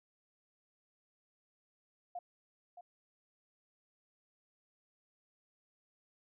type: tone with echo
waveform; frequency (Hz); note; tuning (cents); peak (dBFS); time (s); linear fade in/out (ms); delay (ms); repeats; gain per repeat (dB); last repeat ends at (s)
sine; 708; F5; +23; -39; 2.15-2.19; 5; 620; 1; -10; 2.81
effects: none